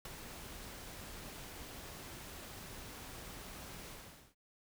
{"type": "noise with ADSR envelope", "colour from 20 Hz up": "pink", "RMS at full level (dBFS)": -43, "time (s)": [0.05, 4.35], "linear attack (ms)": 3, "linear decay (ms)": 16, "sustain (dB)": -6, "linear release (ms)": 480, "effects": []}